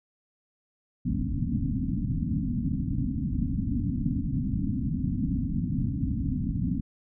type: low-pass noise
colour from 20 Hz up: white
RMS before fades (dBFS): -28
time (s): 1.05-6.81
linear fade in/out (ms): 10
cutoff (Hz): 280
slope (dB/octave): 96
effects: none